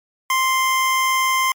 25% pulse tone, 1046.5 Hz, C6, in tune, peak -12 dBFS, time 0.3-1.52 s, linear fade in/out 2 ms, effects MP3 96 kbps

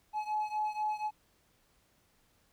triangle beating tone pair, 850 / 854.1 Hz, G#5 / G#5, +40 / +48 cents, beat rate 4.1 Hz, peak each -30 / -32 dBFS, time 0.13-1.11 s, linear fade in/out 50 ms, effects tanh soft clip ceiling -27 dBFS + pink hiss -70 dBFS RMS until 2.52 s

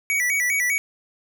square tone with vibrato, 2103 Hz, C7, 8 cents sharp, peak -20 dBFS, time 0.1-0.78 s, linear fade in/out 0 ms, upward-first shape square, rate 5 Hz, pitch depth 120 cents each way, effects none

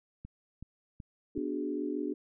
click train, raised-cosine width 5 ms, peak -31 dBFS, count 4, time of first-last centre 0.25-1.378 s, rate 2.66 Hz
sine chord, G# half-diminished seventh, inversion first, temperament equal, 246.9 / 293.7 / 370 / 415.3 Hz, B3 / D4 / F#4 / G#4, 0 / 0 / 0 / 0 cents, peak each -39 / -34 / -38 / -39 dBFS, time 1.35-2.14 s, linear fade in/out 10 ms
effects none

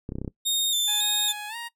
clicks, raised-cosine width 3 ms, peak -19 dBFS, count 7, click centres 0.091 / 0.121 / 0.155 / 0.185 / 0.216 / 0.247 / 0.278 s
sawtooth tone with vibrato, 3622 Hz, A7, 49 cents sharp, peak -19 dBFS, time 0.45-1.33 s, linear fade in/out 20 ms, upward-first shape square, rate 1.8 Hz, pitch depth 36 cents each way
15% pulse tone with pitch glide, 836 to 938.4 Hz, G#5 to A#5, +11 to +11 cents, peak -27 dBFS, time 0.87-1.69 s, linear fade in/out 20 ms, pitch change +200 cents, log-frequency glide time 1.48-1.56 s
effects noise-tail reverb RT60 0.1 s tail -20 dB re dry

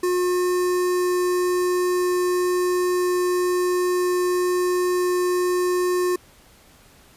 square tone with notch filter, 359.9 Hz, F#4, 48 cents flat, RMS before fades -21 dBFS, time 0.03-6.16 s, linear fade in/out 5 ms, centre 3100 Hz, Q 1.1, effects pink hiss -52 dBFS RMS until 7.16 s + resampled to 32000 Hz

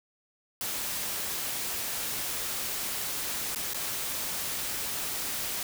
white noise with dropouts, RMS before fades -33 dBFS, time 0.61-5.63 s, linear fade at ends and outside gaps 1 ms, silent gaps 3.548-3.559 / 3.735-3.744 s, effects none

